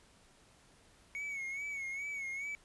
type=tone with vibrato; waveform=triangle; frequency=2217 Hz; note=C#7; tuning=in tune; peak=-36 dBFS; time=1.15-2.55 s; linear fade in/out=0 ms; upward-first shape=sine; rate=2.4 Hz; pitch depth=66 cents each way; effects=pink hiss -64 dBFS RMS until 2.64 s + resampled to 24000 Hz